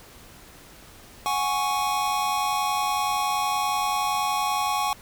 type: chord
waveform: square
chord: F# suspended second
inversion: none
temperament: equal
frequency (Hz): 740 / 830.6 / 1108.7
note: F#5 / G#5 / C#6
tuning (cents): 0 / 0 / 0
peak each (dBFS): -31 / -27 / -27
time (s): 1.26-4.93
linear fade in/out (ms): 0
effects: pink hiss -48 dBFS RMS until 5.01 s